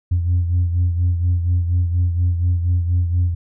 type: beating tone pair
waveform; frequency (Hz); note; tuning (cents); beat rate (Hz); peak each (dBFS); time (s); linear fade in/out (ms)
sine; 87.31 / 91.51; F2 / F#2; 0 / -19; 4.2; -14 / -22; 0.11-3.35; 10
effects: tanh soft clip ceiling -11 dBFS